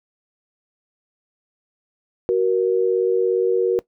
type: tone pair together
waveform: sine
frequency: 374 / 471.2 Hz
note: F#4 / A#4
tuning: +19 / +19 cents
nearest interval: major third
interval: 400 cents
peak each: -18 dBFS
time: 2.29-3.79 s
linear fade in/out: 0 ms
effects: noise-tail reverb RT60 0.1 s tail -19 dB re dry